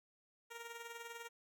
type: tone with tremolo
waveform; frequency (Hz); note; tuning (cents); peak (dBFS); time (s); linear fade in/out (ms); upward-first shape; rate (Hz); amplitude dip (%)
10% pulse; 466.2; A#4; 0; -37; 0.5-1.29; 20; sine; 20; 55
effects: none